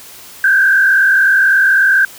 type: tone with frequency modulation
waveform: sine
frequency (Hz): 1570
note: G6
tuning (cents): +2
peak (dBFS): -7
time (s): 0.44-2.05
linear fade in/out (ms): 2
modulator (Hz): 43.8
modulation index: 1.3
effects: white hiss -36 dBFS RMS until 2.18 s